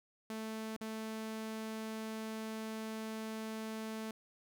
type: tone with dropouts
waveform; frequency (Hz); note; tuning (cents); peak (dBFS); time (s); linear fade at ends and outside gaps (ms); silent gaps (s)
sawtooth; 220; A3; 0; -36; 0.3-4.11; 2; 0.765-0.811
effects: none